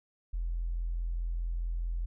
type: tone with tanh clipping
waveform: triangle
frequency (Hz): 42.38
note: E1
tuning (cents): +49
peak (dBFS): -30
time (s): 0.33-2.06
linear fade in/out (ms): 10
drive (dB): 4
effects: none